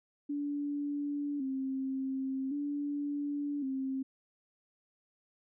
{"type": "tone with vibrato", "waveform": "sine", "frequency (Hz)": 277.2, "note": "C#4", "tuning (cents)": 0, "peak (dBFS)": -32, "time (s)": [0.29, 4.03], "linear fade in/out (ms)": 10, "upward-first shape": "square", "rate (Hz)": 0.45, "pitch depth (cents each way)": 70, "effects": []}